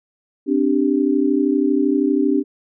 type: chord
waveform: sine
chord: C suspended second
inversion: none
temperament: just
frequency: 261.6 / 294.3 / 392.4 Hz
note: C4 / D4 / G4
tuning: 0 / +4 / +2 cents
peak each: -19 / -17 / -21 dBFS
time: 0.46-2.44 s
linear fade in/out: 50 ms
effects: none